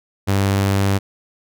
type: tone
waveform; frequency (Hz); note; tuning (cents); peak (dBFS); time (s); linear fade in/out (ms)
sawtooth; 98.4; G2; +7; -11; 0.27-0.99; 20
effects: none